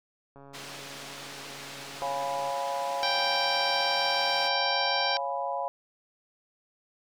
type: click train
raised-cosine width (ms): 1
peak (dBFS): -36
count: 299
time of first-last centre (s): 0.36-2.504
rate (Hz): 139
type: band-pass noise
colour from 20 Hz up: white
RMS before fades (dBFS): -43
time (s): 0.53-4.49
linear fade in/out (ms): 20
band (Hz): 180 to 4700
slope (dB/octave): 12
type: chord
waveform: sine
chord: C# dominant seventh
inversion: none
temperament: equal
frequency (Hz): 554.4 / 698.5 / 830.6 / 987.8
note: C#5 / E#5 / G#5 / B5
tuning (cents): 0 / 0 / 0 / 0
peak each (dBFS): -34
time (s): 2.02-5.68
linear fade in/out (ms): 0
type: harmonic tone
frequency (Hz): 784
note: G5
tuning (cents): 0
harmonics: 1 / 2 / 3 / 4 / 5 / 6 / 7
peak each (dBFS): -34 / -34 / -34 / -34 / -34 / -34 / -34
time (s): 3.03-5.17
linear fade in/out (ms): 0
effects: none